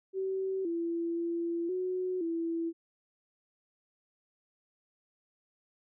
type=tone with pitch steps; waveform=sine; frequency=382.1 / 336.9 / 338.8 / 367.7 / 332.2 Hz; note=G4 / E4 / E4 / F#4 / E4; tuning=-44 / +38 / +48 / -11 / +13 cents; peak=-30 dBFS; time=0.13-2.73 s; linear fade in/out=50 ms; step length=520 ms; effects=none